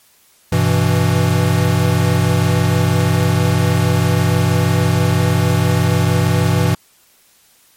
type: chord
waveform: square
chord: E minor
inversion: first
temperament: equal with one note detuned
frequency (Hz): 98 / 124.26 / 164.81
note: G2 / B2 / E3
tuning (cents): 0 / +11 / 0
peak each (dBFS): -17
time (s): 0.52-6.75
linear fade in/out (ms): 5
effects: white hiss -52 dBFS RMS until 7.76 s + MP3 64 kbps